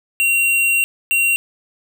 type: tone bursts at uneven times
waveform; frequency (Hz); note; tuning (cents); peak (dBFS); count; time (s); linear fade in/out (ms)
square; 2749; F7; -28; -14; 2; 0.2-0.84 / 1.11-1.36; 0
effects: none